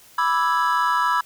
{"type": "chord", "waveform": "triangle", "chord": "E dominant seventh", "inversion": "second", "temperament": "equal", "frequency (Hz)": [987.8, 1174.7, 1318.5, 1661.2], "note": ["B5", "D6", "E6", "G#6"], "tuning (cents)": [0, 0, 0, 0], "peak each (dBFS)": [-19, -24, -21, -24], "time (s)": [0.18, 1.21], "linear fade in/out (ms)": 5, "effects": ["white hiss -50 dBFS RMS until 1.25 s"]}